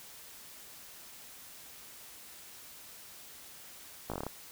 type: slowing click train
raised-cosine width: 1 ms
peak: -22 dBFS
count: 8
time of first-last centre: 4.1-4.266 s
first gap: 17 ms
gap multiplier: 1.11
effects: white hiss -51 dBFS RMS until 4.51 s